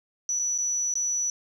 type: tone with dropouts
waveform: sine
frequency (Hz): 5920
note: F#8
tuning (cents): 0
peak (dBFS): -24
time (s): 0.29-1.3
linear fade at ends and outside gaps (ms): 1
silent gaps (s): 0.391-0.395 / 0.579-0.585 / 0.94-0.954
effects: 9-bit